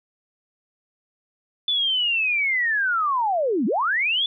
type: linear two-way sweep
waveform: sine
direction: down then up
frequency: 3500 to 193 to 3500 Hz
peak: -19 dBFS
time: 1.68-4.26 s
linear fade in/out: 2 ms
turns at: 3.66 s
effects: none